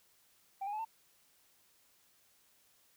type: tone with pitch steps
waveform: sine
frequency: 782 / 818.5 / 856.7 / 896.7 Hz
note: G5 / G#5 / A5 / A5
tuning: -4 / -25 / -46 / +33 cents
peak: -34 dBFS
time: 0.61-0.85 s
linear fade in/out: 10 ms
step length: 60 ms
effects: tanh soft clip ceiling -34 dBFS + white hiss -69 dBFS RMS until 2.96 s